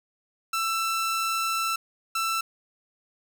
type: tone pair in turn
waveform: sawtooth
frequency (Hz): 1333 / 1333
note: E6 / E6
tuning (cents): +19 / +19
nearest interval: unison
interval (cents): 0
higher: neither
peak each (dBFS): -21 / -21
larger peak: neither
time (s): 0.53-1.76 / 2.15-2.41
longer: first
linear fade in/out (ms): 5
effects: none